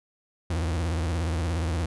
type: tone with vibrato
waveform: 40% pulse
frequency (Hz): 82.41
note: E2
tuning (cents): 0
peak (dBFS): -24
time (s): 0.5-1.86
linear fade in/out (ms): 5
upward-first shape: triangle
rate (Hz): 17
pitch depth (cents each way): 180
effects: resampled to 24000 Hz